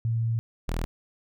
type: tone pair in turn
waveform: sine / sawtooth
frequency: 114.4 / 40.58 Hz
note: A#2 / E1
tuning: -32 / -26 cents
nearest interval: octave + tritone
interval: 1794 cents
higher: first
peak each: -23 dBFS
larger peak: neither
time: 0.05-0.39 / 0.68-0.85 s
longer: first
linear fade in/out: 0 ms
effects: none